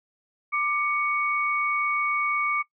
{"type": "tone pair together", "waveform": "sine", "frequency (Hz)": [1183, 2233], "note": ["D6", "C#7"], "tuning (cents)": [12, 12], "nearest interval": "major seventh", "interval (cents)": 1100, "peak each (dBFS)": -25, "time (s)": [0.52, 2.63], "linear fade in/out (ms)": 20, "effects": ["noise-tail reverb RT60 0.1 s tail -20 dB re dry"]}